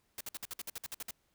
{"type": "noise bursts", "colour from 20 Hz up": "white", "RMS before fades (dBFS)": -41, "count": 12, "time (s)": [0.18, 1.109], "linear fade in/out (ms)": 2, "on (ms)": 27, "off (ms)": 55, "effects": ["pink hiss -75 dBFS RMS until 1.34 s"]}